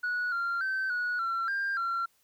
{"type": "tone with pitch steps", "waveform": "sine", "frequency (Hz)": [1465, 1386, 1544, 1461, 1356, 1596, 1367], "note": ["F#6", "F6", "G6", "F#6", "E6", "G6", "F6"], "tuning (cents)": [-18, -14, -27, -22, 49, 31, -37], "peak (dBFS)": -26, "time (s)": [0.03, 2.06], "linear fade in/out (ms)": 10, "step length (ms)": 290, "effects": ["tanh soft clip ceiling -26 dBFS", "white hiss -69 dBFS RMS until 2.23 s"]}